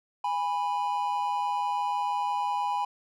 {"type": "tone pair together", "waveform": "triangle", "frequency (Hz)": [821.8, 987.8], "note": ["G#5", "B5"], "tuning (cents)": [-18, 0], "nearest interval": "minor third", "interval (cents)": 318, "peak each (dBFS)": -27, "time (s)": [0.24, 2.85], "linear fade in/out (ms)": 5, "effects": []}